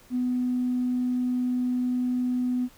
triangle tone with tanh clipping, 249.4 Hz, B3, 17 cents sharp, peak -23 dBFS, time 0.1-2.69 s, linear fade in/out 50 ms, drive 4 dB, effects pink hiss -55 dBFS RMS until 2.77 s

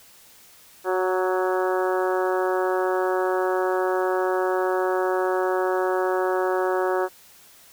harmonic tone with a mistuned harmonic, 185 Hz, F#3, in tune, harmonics 2 / 3 / 4 / 5 / 6 / 7 / 8 / 9, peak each -23 / -27 / -29 / -31 / -33 / -34 / -35 / -36 dBFS, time 0.84-7.09 s, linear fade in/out 50 ms, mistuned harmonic 6, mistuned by +20 cents, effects white hiss -51 dBFS RMS until 7.72 s

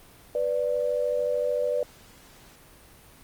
sine tone pair together, 493.9 / 587.3 Hz, B4 / D5, 0 / 0 cents, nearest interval minor third, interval 300 cents, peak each -26 dBFS, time 0.35-1.83 s, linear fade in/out 2 ms, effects pink hiss -52 dBFS RMS until 3.23 s + Opus 32 kbps

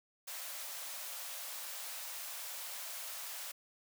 white high-pass noise, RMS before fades -44 dBFS, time 0.27-3.52 s, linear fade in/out 10 ms, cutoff 510 Hz, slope 96 dB/octave, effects none

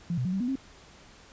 sine tone with pitch steps, 171.5 / 125.3 / 182.5 / 192.5 / 244.8 / 267.6 Hz, F3 / B2 / F#3 / G3 / B3 / C4, -31 / +25 / -24 / -31 / -15 / +39 cents, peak -26 dBFS, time 0.1-0.556 s, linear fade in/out 2 ms, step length 76 ms, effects pink hiss -53 dBFS RMS until 1.32 s + resampled to 16000 Hz

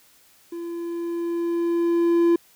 triangle tone with level ramp, 340.3 Hz, F4, 45 cents flat, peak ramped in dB -28 to -12 dBFS, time 0.52-2.36 s, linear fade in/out 5 ms, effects white hiss -56 dBFS RMS until 2.55 s

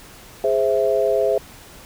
sine chord, Ab augmented, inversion none, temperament equal, 415.3 / 523.3 / 659.3 Hz, Ab4 / C5 / E5, 0 / 0 / 0 cents, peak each -20 dBFS, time 0.44-1.38 s, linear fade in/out 2 ms, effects pink hiss -43 dBFS RMS until 1.85 s

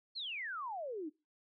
sine exponential sweep, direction down, 4401 to 285.6 Hz, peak -38 dBFS, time 0.15-1.1 s, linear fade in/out 20 ms, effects noise-tail reverb RT60 0.3 s tail -25 dB re dry + MP3 32 kbps

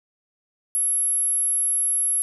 sine tone, 11180 Hz, F9, 1 cent sharp, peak -19 dBFS, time 0.75-2.22 s, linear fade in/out 0 ms, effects 8-bit

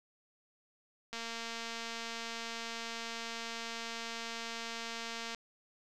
click train, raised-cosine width 0.2 ms, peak -24 dBFS, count 971, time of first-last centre 1.13-5.347 s, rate 230 Hz, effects none

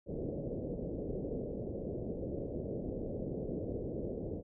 white low-pass noise, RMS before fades -39 dBFS, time 0.06-4.43 s, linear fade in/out 50 ms, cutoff 550 Hz, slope 48 dB/octave, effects none

